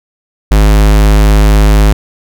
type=tone; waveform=square; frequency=52 Hz; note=G#1; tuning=3 cents sharp; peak=-4 dBFS; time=0.51-1.93 s; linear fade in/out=5 ms; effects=none